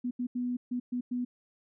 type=tone bursts at uneven times; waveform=sine; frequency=246.4 Hz; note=B3; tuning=4 cents flat; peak=-29 dBFS; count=6; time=0.04-0.11 / 0.19-0.27 / 0.35-0.57 / 0.71-0.8 / 0.92-1.01 / 1.11-1.25 s; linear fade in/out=10 ms; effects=none